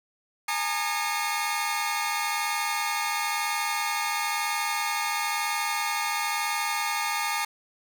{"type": "tone cluster", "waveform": "sawtooth", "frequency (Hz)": [832, 913, 1221, 2163], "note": ["G#5", "A#5", "D#6", "C#7"], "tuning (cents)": [3, -36, -33, -43], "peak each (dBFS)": -28, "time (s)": [0.48, 7.45], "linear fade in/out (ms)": 5, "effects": []}